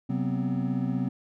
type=tone cluster; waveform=triangle; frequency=131.6 / 188.6 / 244.3 / 260.4 Hz; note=C3 / F#3 / B3 / C4; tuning=+10 / +33 / -19 / -8 cents; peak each=-29 dBFS; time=0.09-1.09 s; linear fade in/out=10 ms; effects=none